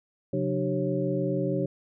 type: tone cluster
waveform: sine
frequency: 134.7 / 180.9 / 299.1 / 384.2 / 547 Hz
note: C#3 / F#3 / D4 / G4 / C#5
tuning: -49 / -39 / +32 / -35 / -23 cents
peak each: -31 dBFS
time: 0.33-1.66 s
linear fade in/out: 5 ms
effects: none